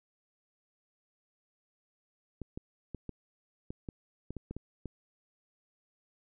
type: clicks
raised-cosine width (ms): 3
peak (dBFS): -26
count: 11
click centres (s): 2.417 / 2.575 / 2.947 / 3.093 / 3.705 / 3.888 / 4.306 / 4.367 / 4.51 / 4.566 / 4.857
effects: none